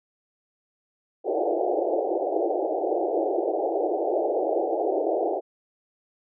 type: band-pass noise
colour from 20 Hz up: pink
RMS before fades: -25 dBFS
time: 1.24-5.41 s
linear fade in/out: 50 ms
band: 320 to 790 Hz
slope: 96 dB/octave
effects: none

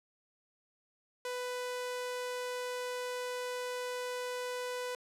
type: tone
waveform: sawtooth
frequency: 496.9 Hz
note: B4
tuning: 11 cents sharp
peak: -32 dBFS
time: 1.25-4.95 s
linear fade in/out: 2 ms
effects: low-pass 12000 Hz 12 dB/octave

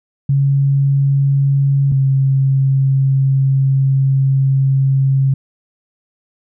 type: tone pair in turn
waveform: sine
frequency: 138.59 / 135.19 Hz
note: C#3 / C#3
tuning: 0 / -43 cents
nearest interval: unison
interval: 43 cents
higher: first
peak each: -10 dBFS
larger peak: neither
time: 0.29-1.92 / 1.92-5.34 s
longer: second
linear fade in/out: 5 ms
effects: none

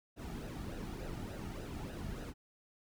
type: noise with flanger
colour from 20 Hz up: brown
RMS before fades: -43 dBFS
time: 0.16-2.34 s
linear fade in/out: 50 ms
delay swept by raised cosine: 0.89 to 1.99 ms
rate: 3.4 Hz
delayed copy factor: -0.65
effects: none

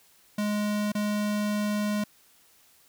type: tone with dropouts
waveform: square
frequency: 208.5 Hz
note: G#3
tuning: 7 cents sharp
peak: -26 dBFS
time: 0.38-2.04 s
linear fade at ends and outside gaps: 5 ms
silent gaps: 0.92-0.95 s
effects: white hiss -60 dBFS RMS until 2.88 s

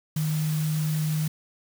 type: tone in noise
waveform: sine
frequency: 154.4 Hz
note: D#3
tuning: 13 cents flat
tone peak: -23 dBFS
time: 0.16-1.28 s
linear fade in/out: 5 ms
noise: white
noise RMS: -38 dBFS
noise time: 0.16-1.28 s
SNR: +12 dB
effects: none

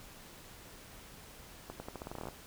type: accelerating click train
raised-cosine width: 1 ms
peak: -27 dBFS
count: 14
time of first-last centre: 1.7-2.286 s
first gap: 100 ms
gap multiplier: 0.85
effects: pink hiss -53 dBFS RMS until 2.46 s

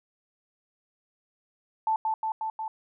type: tone with echo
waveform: sine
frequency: 880 Hz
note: A5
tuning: in tune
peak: -22 dBFS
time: 1.87-1.96 s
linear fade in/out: 2 ms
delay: 180 ms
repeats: 4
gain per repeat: -2 dB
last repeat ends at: 2.68 s
effects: none

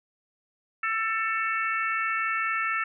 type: harmonic tone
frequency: 444.5 Hz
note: A4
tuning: 18 cents sharp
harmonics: 3 / 4 / 5 / 6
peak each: -28 / -30 / -32 / -34 dBFS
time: 0.83-2.84 s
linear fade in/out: 5 ms
effects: none

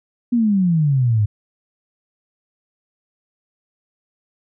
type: exponential sweep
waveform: sine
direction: down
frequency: 246.7 to 101.1 Hz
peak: -13 dBFS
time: 0.32-1.26 s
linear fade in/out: 10 ms
effects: none

